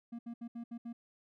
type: tone bursts at uneven times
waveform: triangle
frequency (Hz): 234.3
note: A#3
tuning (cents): +9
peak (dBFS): -38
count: 6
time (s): 0.12-0.19 / 0.26-0.34 / 0.41-0.48 / 0.55-0.64 / 0.71-0.78 / 0.85-0.93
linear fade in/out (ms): 10
effects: none